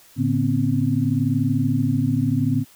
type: tone cluster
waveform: sine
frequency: 111.4 / 144.7 / 245.7 / 266.4 Hz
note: A2 / D3 / B3 / C4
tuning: +22 / -25 / -9 / +31 cents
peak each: -23 dBFS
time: 0.16-2.65 s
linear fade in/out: 50 ms
effects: white hiss -51 dBFS RMS until 2.75 s